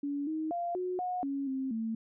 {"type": "tone with pitch steps", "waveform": "sine", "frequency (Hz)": [285, 314.3, 693, 364.6, 726, 277.2, 265.1, 224.1], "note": ["C#4", "D#4", "F5", "F#4", "F#5", "C#4", "C4", "A3"], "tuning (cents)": [48, 18, -14, -25, -33, 0, 23, 32], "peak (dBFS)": -31, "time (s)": [0.03, 1.95], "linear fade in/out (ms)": 5, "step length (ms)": 240, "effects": []}